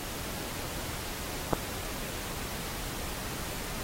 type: clicks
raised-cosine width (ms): 1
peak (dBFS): -16 / -9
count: 2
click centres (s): 1.527 / 1.533
effects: pink hiss -38 dBFS RMS until 3.83 s + AAC 48 kbps